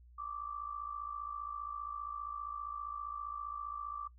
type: tone with amplitude modulation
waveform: sine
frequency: 1168 Hz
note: D6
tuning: 10 cents flat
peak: -36 dBFS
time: 0.18-4.08 s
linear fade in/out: 10 ms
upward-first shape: sine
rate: 55.1 Hz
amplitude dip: 75%
effects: noise-tail reverb RT60 0.1 s tail -18 dB re dry + added 60 Hz sine -56 dBFS peak until 4.18 s